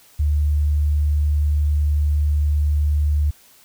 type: tone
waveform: sine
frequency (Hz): 74.1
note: D2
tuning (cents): +16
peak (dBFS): -15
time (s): 0.19-3.31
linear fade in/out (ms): 10
effects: white hiss -51 dBFS RMS until 3.64 s